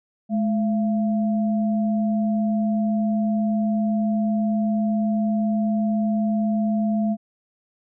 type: tone pair together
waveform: sine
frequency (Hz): 212.6 / 679.5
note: G#3 / F5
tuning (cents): +41 / -48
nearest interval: octave + minor sixth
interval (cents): 2011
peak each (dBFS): -19 / -29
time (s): 0.29-7.17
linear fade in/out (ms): 50
effects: none